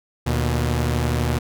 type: tone pair together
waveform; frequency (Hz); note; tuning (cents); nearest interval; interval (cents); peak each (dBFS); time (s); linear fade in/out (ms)
sawtooth; 76.2 / 120.3; D#2 / B2; -36 / -45; minor sixth; 791; -18; 0.26-1.39; 10
effects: none